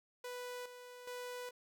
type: tone with tremolo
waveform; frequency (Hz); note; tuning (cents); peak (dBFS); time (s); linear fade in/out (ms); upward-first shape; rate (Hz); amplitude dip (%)
sawtooth; 493.9; B4; 0; -39; 0.24-1.51; 5; square; 1.2; 60
effects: none